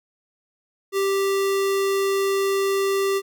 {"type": "tone", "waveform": "square", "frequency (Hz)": 392, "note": "G4", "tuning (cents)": 0, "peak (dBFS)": -20, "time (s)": [0.92, 3.22], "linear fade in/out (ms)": 50, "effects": []}